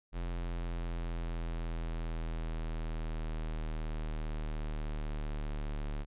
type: exponential sweep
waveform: square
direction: down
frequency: 43.26 to 36.71 Hz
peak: -35 dBFS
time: 0.12-6.06 s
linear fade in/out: 50 ms
effects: resampled to 8000 Hz